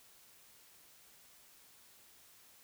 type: silence
effects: white hiss -62 dBFS RMS until 2.63 s